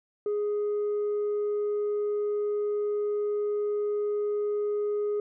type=tone with tanh clipping; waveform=sine; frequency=415.3 Hz; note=G#4; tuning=in tune; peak=-26 dBFS; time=0.26-5.2 s; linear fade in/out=2 ms; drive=1 dB; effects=none